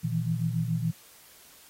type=tone cluster; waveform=sine; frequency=118.6 / 159.9 / 167 Hz; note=A#2 / D#3 / E3; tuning=+30 / +48 / +23 cents; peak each=-30 dBFS; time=0.03-0.92 s; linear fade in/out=20 ms; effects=white hiss -54 dBFS RMS until 1.69 s + AAC 48 kbps